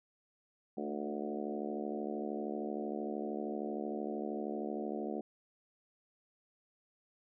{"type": "harmonic tone with a mistuned harmonic", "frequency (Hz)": 73, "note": "D2", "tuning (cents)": -10, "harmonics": [3, 4, 5, 6, 7, 8, 9, 10], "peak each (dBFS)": [-41, -43, -42, -44, -48, -47, -48, -47], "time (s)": [0.77, 5.21], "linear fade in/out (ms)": 5, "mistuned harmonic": 4, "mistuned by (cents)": 27, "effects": []}